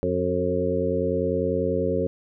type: harmonic tone with a mistuned harmonic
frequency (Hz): 90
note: F#2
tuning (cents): -47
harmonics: 1 / 2 / 3 / 4 / 5 / 6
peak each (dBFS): -31 / -30 / -30 / -29 / -26 / -27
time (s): 0.03-2.07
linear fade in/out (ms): 0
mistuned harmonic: 4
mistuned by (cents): +44
effects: none